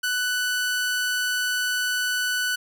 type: tone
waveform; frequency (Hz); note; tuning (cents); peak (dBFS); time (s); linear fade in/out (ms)
sawtooth; 1490; F#6; +12; -19; 0.03-2.56; 10
effects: none